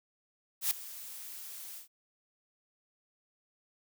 blue noise with ADSR envelope, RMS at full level -27 dBFS, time 0.61-1.88 s, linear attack 100 ms, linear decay 3 ms, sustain -18 dB, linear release 120 ms, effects none

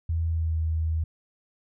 sine tone with pitch glide, 82.2 to 80.14 Hz, E2 to E2, -4 to -48 cents, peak -23 dBFS, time 0.09-1.04 s, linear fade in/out 5 ms, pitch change -44 cents, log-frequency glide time 0.28-0.57 s, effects none

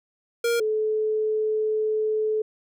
square / sine tone pair in turn, 469.4 / 432.2 Hz, A#4 / A4, +12 / -31 cents, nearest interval minor second, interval 143 cents, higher first, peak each -21 dBFS, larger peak neither, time 0.44-0.6 / 0.6-2.42 s, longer second, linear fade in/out 5 ms, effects none

